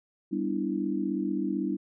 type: chord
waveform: sine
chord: E minor seventh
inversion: first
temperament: equal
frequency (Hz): 196 / 246.9 / 293.7 / 329.6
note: G3 / B3 / D4 / E4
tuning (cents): 0 / 0 / 0 / 0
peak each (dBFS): -32 / -35 / -31 / -32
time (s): 0.31-1.77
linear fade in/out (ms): 20
effects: none